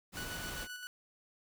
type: noise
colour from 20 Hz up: pink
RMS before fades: -43 dBFS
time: 0.12-0.68 s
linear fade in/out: 50 ms
type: tone with tremolo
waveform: sawtooth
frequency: 1480 Hz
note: F#6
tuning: in tune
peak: -38 dBFS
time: 0.17-0.87 s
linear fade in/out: 0 ms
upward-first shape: square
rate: 7.6 Hz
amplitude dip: 40%
effects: none